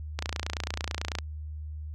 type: click train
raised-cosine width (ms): 0.2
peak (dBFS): -13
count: 30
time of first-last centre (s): 0.19-1.187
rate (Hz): 29.1
effects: added 76 Hz sine -35 dBFS peak until 1.94 s